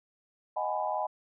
sine chord, G# minor seventh, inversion second, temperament just, 623 / 747.5 / 830.6 / 996.7 Hz, D#5 / F#5 / G#5 / B5, +2 / +17 / 0 / +16 cents, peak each -34 / -35 / -33 / -35 dBFS, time 0.56-1.07 s, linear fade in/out 10 ms, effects none

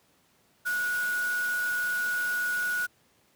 sine tone in noise, 1461 Hz, F#6, 22 cents flat, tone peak -26 dBFS, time 0.65-2.87 s, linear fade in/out 20 ms, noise white, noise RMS -40 dBFS, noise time 0.65-2.87 s, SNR +11 dB, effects pink hiss -65 dBFS RMS until 3.35 s + high-pass 100 Hz 12 dB/octave

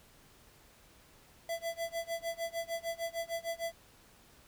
square tone with tremolo, 669 Hz, E5, 25 cents sharp, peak -33 dBFS, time 1.49-3.72 s, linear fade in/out 2 ms, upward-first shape sine, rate 6.6 Hz, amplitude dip 95%, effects pink hiss -61 dBFS RMS until 4.47 s

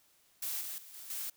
blue noise with level steps, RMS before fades -37 / -41 / -53 / -48 / -39 dBFS, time 0.42-1.3 s, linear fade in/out 5 ms, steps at 0.61 / 0.78 / 0.94 / 1.1 s, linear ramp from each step 2 ms, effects white hiss -68 dBFS RMS until 1.36 s

